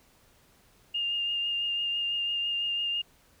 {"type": "tone with vibrato", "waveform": "sine", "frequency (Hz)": 2818, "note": "F7", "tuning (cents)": 15, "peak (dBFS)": -27, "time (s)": [0.94, 3.02], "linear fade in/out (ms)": 10, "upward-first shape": "triangle", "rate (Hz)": 6, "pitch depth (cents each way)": 18, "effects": ["pink hiss -62 dBFS RMS until 3.4 s"]}